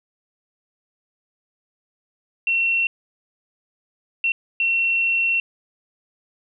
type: tone bursts at uneven times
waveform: sine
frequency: 2718 Hz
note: F7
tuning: 48 cents flat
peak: -17 dBFS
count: 3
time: 2.47-2.87 / 4.24-4.32 / 4.6-5.4 s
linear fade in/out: 2 ms
effects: none